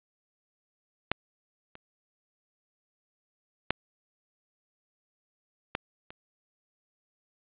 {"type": "clicks", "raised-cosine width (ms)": 0.3, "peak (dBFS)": [-8, -30, -7, -12, -27], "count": 5, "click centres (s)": [1.116, 1.754, 3.706, 5.751, 6.105], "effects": ["resampled to 8000 Hz", "8-bit"]}